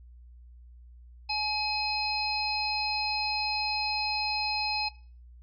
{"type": "harmonic tone with a mistuned harmonic", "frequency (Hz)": 846, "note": "G#5", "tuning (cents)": 32, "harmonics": [1, 3, 5, 6], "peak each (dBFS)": [-33, -33, -33, -33], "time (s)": [1.29, 4.89], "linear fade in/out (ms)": 10, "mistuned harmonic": 5, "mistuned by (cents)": -25, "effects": ["noise-tail reverb RT60 0.4 s tail -19 dB re dry", "added 60 Hz sine -48 dBFS peak until 5.42 s"]}